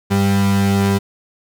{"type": "tone pair together", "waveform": "35% pulse", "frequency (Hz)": [99.08, 197.7], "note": ["G2", "G3"], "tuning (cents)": [19, 15], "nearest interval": "octave", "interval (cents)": 1196, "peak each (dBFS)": [-15, -15], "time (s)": [0.1, 0.99], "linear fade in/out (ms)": 20, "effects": []}